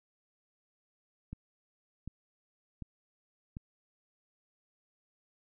click train, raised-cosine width 5 ms, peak -28 dBFS, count 4, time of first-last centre 1.33-3.569 s, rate 1.34 Hz, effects none

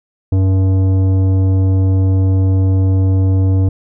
sine tone with tanh clipping, 95 Hz, F#2, 46 cents sharp, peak -11 dBFS, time 0.32-3.69 s, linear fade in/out 5 ms, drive 12 dB, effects none

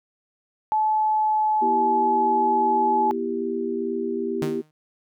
sine tone with pitch glide, 863 to 854.1 Hz, A5 to G#5, -34 to +48 cents, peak -18 dBFS, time 0.72-3.11 s, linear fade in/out 0 ms, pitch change -18 cents, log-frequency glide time 0.87-2.28 s
sine chord, E minor, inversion second, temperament equal with one note detuned, 241.7 / 329.6 / 392 Hz, B3 / E4 / G4, -37 / 0 / 0 cents, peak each -29 / -30 / -26 dBFS, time 1.61-4.62 s, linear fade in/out 20 ms
sawtooth tone with exponential decay, 153.8 Hz, D#3, 20 cents flat, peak -20 dBFS, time 4.42-4.71 s, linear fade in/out 2 ms, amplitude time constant 63 ms
effects none

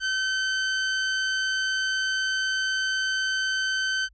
sawtooth tone, 1536 Hz, G6, 36 cents flat, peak -20 dBFS, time 0-4.09 s, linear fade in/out 50 ms, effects added 50 Hz sine -55 dBFS peak until 4.13 s + resampled to 16000 Hz

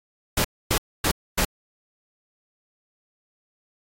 pink noise bursts, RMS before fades -21 dBFS, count 4, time 0.37-1.45 s, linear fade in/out 5 ms, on 75 ms, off 260 ms, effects AAC 48 kbps

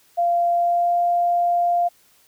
sine tone with pitch glide, 692 to 697.6 Hz, F5 to F5, -16 to -2 cents, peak -16 dBFS, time 0.17-1.89 s, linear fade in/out 20 ms, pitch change +14 cents, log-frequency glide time 0.51-0.96 s, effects white hiss -57 dBFS RMS until 2.27 s

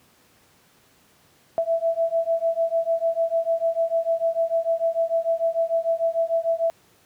sine beating tone pair, 659.3 / 666 Hz, E5 / E5, 0 / +18 cents, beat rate 6.7 Hz, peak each -23 dBFS, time 1.58-6.7 s, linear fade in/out 0 ms, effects pink hiss -58 dBFS RMS until 7.05 s + high-pass 100 Hz 12 dB/octave

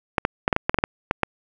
clicks, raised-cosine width 0.5 ms, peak -3 dBFS, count 11, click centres 0.182 / 0.251 / 0.479 / 0.528 / 0.564 / 0.695 / 0.744 / 0.787 / 0.839 / 1.111 / 1.233 s, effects none

